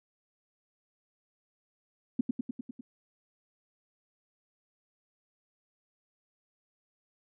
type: tone with echo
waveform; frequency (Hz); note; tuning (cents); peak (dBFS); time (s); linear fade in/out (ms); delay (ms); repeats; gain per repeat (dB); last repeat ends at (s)
sine; 246.9; B3; 0; -22; 2.19-2.21; 5; 100; 6; -3; 2.81
effects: none